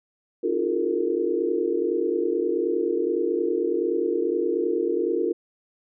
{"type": "tone cluster", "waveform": "sine", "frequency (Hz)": [283.6, 326.8, 356.3, 418.8, 460.4], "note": ["C#4", "E4", "F4", "G#4", "A#4"], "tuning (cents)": [40, -15, 35, 15, -22], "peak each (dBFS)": [-33, -29, -25, -30, -26], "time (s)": [0.43, 5.33], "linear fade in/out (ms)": 10, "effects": []}